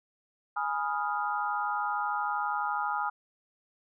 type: chord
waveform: sine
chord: F half-diminished seventh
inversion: first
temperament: equal with one note detuned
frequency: 830.6 / 982.6 / 1244.5 / 1396.9 Hz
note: Ab5 / Cb6 / Eb6 / F6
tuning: 0 / -9 / 0 / 0 cents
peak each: -32 / -36 / -33 / -35 dBFS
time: 0.56-3.1 s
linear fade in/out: 10 ms
effects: none